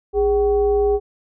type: tone with frequency modulation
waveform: sine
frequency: 410 Hz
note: G#4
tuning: 22 cents flat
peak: -14 dBFS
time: 0.13-1 s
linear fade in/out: 50 ms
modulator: 354 Hz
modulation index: 0.52
effects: none